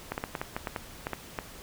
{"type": "clicks", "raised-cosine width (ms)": 0.5, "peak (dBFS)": -16, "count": 11, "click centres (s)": [0.12, 0.179, 0.239, 0.352, 0.415, 0.565, 0.672, 0.762, 1.069, 1.133, 1.388], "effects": ["pink hiss -47 dBFS RMS until 1.62 s"]}